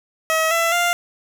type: tone with pitch steps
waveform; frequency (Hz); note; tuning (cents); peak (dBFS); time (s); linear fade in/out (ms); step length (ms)
15% pulse; 640 / 668.3 / 697.9; D#5 / E5 / F5; +49 / +24 / -1; -10; 0.3-0.93; 0; 210
effects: none